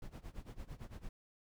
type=noise with tremolo; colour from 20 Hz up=brown; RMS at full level=-45 dBFS; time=0.02-1.09 s; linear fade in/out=2 ms; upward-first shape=sine; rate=8.9 Hz; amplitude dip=90%; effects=none